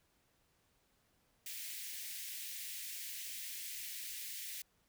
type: high-pass noise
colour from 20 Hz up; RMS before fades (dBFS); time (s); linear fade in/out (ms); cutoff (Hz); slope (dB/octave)
white; -45; 1.46-4.62; 2; 1800; 48
effects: pink hiss -75 dBFS RMS until 4.88 s